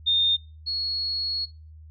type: tone pair in turn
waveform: sine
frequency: 3646 / 4336 Hz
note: A#7 / C#8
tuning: -39 / -39 cents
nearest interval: minor third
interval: 300 cents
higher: second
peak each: -18 / -25 dBFS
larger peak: first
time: 0.06-0.37 / 0.66-1.46 s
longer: second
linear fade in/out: 20 ms
effects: noise-tail reverb RT60 0.3 s tail -21 dB re dry + added 78 Hz sine -43 dBFS peak until 1.9 s